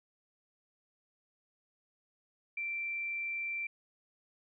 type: tone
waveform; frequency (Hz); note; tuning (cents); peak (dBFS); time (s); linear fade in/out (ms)
sine; 2349; D7; 0; -34; 2.57-3.67; 5
effects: none